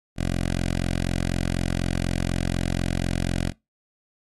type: tone with notch filter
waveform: 10% pulse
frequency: 44.07 Hz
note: F1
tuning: 16 cents sharp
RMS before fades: -25 dBFS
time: 0.16-3.53 s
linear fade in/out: 50 ms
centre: 1000 Hz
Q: 1.9
effects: noise-tail reverb RT60 0.2 s tail -23 dB re dry + AAC 32 kbps